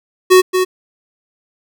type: tone with echo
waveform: square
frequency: 370 Hz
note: F#4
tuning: in tune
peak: -5 dBFS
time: 0.3-0.42 s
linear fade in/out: 20 ms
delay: 230 ms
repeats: 1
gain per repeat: -7 dB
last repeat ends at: 0.65 s
effects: none